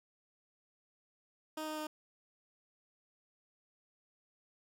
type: tone with pitch steps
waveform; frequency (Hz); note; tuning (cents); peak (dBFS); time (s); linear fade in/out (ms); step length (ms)
15% pulse; 311.1 / 309 / 306.8; D#4 / D#4 / D#4; 0 / -12 / -24; -32; 1.57-1.87; 5; 100
effects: none